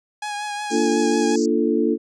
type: tone with vibrato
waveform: sawtooth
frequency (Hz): 830.6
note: G#5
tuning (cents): 0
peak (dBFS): -22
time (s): 0.22-1.36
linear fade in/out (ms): 5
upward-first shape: triangle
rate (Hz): 5.5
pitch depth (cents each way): 28
type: band-pass noise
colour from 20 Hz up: white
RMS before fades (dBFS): -35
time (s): 0.7-1.46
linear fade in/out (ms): 5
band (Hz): 4500 to 7600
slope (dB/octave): 96
type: chord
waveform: sine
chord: Bb major seventh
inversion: none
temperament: equal with one note detuned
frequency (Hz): 233.1 / 293.7 / 344 / 440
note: Bb3 / D4 / F4 / A4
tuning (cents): 0 / 0 / -26 / 0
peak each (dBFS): -22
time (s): 0.7-1.98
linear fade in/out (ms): 50
effects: resampled to 22050 Hz

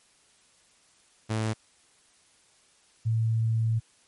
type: tone pair in turn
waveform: sawtooth / sine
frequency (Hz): 110 / 112.64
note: A2 / A2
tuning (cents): 0 / +41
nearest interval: unison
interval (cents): 41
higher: second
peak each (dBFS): -22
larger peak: neither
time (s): 1.29-1.54 / 3.05-3.8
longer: second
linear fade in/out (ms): 20
effects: white hiss -62 dBFS RMS until 4.07 s + MP3 48 kbps

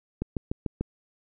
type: click train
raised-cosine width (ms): 3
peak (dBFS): -15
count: 5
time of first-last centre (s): 0.22-0.81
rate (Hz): 6.78
effects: none

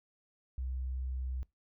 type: tone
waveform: sine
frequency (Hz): 64.2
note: C2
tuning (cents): -32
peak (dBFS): -34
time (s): 0.58-1.43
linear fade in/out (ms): 0
effects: noise-tail reverb RT60 0.2 s tail -23 dB re dry

